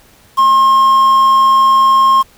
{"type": "tone with quantisation", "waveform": "triangle", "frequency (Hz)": 1070, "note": "C6", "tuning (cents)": 38, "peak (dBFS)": -4, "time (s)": [0.37, 2.23], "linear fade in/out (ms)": 20, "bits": 5, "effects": ["pink hiss -46 dBFS RMS until 2.37 s"]}